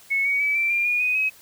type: tone with pitch steps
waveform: sine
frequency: 2200 / 2246 / 2293 / 2342 / 2391 / 2441 / 2492 / 2545 Hz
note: C#7 / C#7 / D7 / D7 / D7 / D#7 / D#7 / D#7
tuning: -14 / +22 / -42 / -5 / +30 / -34 / +2 / +39 cents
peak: -19 dBFS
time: 0.1-1.3 s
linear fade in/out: 20 ms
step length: 150 ms
effects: white hiss -50 dBFS RMS until 1.41 s